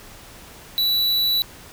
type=tone; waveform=square; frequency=3944 Hz; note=B7; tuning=3 cents flat; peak=-18 dBFS; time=0.78-1.42 s; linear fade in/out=0 ms; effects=pink hiss -43 dBFS RMS until 1.72 s